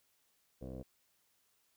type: tone with low-pass filter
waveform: 15% pulse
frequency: 64.8 Hz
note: C2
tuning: 16 cents flat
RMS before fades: -45 dBFS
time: 0.61-0.83 s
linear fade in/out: 10 ms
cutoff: 470 Hz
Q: 9.6
effects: white hiss -75 dBFS RMS until 1.76 s